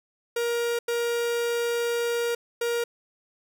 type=tone bursts at uneven times; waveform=45% pulse; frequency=471.9 Hz; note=A#4; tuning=21 cents sharp; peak=-24 dBFS; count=3; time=0.36-0.79 / 0.88-2.35 / 2.61-2.84 s; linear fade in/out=5 ms; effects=none